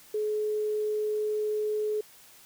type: tone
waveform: sine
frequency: 425.3 Hz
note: G#4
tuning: 41 cents sharp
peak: -26 dBFS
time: 0.14-2.01 s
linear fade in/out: 5 ms
effects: white hiss -54 dBFS RMS until 2.45 s